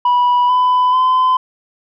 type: tone with pitch steps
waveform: sine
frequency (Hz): 980 / 1000.6 / 1021.6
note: B5 / B5 / C6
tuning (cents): -14 / +22 / -42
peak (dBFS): -7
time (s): 0.05-1.37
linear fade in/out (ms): 5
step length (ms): 440
effects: tanh soft clip ceiling -9 dBFS